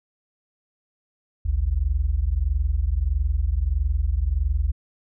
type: tone pair together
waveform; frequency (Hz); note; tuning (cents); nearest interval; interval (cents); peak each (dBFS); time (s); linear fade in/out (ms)
sine; 53.04 / 74.6; G#1 / D2; +37 / +28; tritone; 591; -22; 1.45-4.72; 10
effects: none